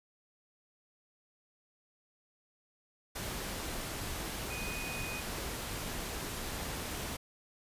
sine tone in noise, 2489 Hz, D#7, in tune, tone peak -41 dBFS, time 4.5-5.21 s, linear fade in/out 10 ms, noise pink, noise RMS -39 dBFS, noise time 3.15-7.17 s, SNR -5 dB, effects resampled to 32000 Hz

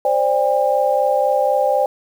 sine chord, C suspended second, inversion none, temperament equal with one note detuned, 523.3 / 587.3 / 803.2 Hz, C5 / D5 / G5, 0 / 0 / +42 cents, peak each -18 dBFS, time 0.05-1.86 s, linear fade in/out 2 ms, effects 7-bit

